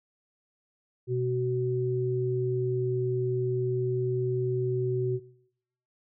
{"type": "tone pair together", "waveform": "sine", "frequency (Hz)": [125, 374.6], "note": ["B2", "F#4"], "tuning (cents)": [21, 21], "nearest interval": "octave + perfect fifth", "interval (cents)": 1900, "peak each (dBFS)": -28, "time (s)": [1.07, 5.2], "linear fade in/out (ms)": 50, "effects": ["noise-tail reverb RT60 0.8 s tail -21 dB re dry"]}